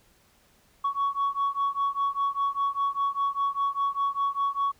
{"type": "beating tone pair", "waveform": "sine", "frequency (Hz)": [1115, 1120], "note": ["C#6", "C#6"], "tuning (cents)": [10, 18], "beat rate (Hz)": 5, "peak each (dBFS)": -26, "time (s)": [0.84, 4.72], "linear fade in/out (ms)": 10, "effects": ["tanh soft clip ceiling -20 dBFS", "pink hiss -62 dBFS RMS until 4.79 s"]}